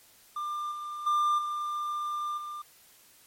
triangle tone with level steps, 1195 Hz, D6, 30 cents sharp, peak -29 / -33 / -21 / -28 / -34 dBFS, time 0.36-2.62 s, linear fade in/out 5 ms, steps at 0.71 / 1.06 / 1.38 / 2.37 s, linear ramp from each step 10 ms, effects white hiss -58 dBFS RMS until 3.26 s + MP3 64 kbps

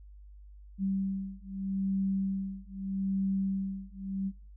sine beating tone pair, 193.1 / 193.9 Hz, G3 / G3, -26 / -19 cents, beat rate 0.8 Hz, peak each -33 / -33 dBFS, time 0.78-4.32 s, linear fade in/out 50 ms, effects noise-tail reverb RT60 0.4 s tail -24 dB re dry + added 50 Hz sine -48 dBFS peak until 4.56 s

